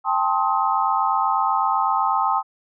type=chord; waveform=sine; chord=A half-diminished seventh; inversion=third; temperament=just; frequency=792 / 880 / 1056 / 1267.2 Hz; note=G5 / A5 / C6 / Eb6; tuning=+18 / 0 / +16 / +31 cents; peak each=-23 dBFS; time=0.04-2.43 s; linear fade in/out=50 ms; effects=none